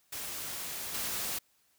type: noise with level steps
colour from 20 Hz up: white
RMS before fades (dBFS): -39 / -35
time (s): 0.12-1.39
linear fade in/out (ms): 10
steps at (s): 0.94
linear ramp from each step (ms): 5
effects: white hiss -70 dBFS RMS until 1.78 s